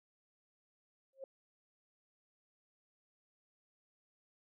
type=tone with exponential growth; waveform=sine; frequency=537 Hz; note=C5; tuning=45 cents sharp; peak=-39 dBFS; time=1.13-1.24 s; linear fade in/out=2 ms; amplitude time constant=22 ms; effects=none